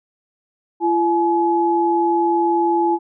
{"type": "tone pair together", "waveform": "sine", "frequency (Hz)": [340.7, 849], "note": ["F4", "G#5"], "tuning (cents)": [-43, 38], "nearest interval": "octave + major third", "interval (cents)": 1581, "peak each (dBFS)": -17, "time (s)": [0.8, 2.99], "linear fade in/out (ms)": 50, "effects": []}